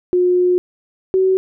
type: tone pair in turn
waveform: sine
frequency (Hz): 359.8 / 377.4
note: F#4 / F#4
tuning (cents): -48 / +34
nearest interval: minor second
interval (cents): 82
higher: second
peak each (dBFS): -11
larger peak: neither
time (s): 0.13-0.58 / 1.14-1.37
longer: first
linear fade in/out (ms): 0
effects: none